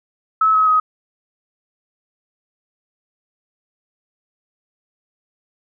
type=tone with pitch steps; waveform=sine; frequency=1297 / 1278.4 / 1260.1 Hz; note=E6 / D#6 / D#6; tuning=-28 / +47 / +22 cents; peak=-11 dBFS; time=0.41-0.8 s; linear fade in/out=5 ms; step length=130 ms; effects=none